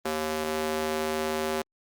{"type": "tone with high-pass filter", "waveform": "square", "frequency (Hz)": 77.9, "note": "D#2", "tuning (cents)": 3, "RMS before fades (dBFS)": -29, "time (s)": [0.05, 1.62], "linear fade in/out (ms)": 5, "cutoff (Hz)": 380, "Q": 1.3, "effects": ["Opus 24 kbps"]}